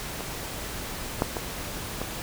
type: clicks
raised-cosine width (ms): 1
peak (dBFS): -20 / -8 / -14 / -15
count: 4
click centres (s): 0.207 / 1.221 / 1.368 / 2.016
effects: pink hiss -35 dBFS RMS until 2.22 s